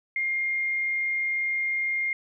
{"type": "tone", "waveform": "sine", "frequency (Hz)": 2121, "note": "C7", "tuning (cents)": 23, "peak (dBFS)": -24, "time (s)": [0.16, 2.13], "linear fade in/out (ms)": 2, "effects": []}